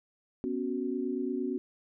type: chord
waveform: sine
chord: B suspended second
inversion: none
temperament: equal with one note detuned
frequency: 246.9 / 275.6 / 370 Hz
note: B3 / C#4 / F#4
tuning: 0 / -10 / 0 cents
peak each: -34 dBFS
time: 0.44-1.58 s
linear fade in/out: 0 ms
effects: none